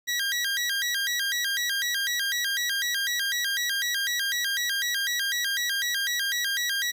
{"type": "tone with vibrato", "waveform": "20% pulse", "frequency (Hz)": 1760, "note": "A6", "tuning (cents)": 0, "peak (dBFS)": -20, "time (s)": [0.07, 6.92], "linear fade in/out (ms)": 20, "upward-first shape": "square", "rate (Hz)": 4, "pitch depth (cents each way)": 160, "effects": ["9-bit"]}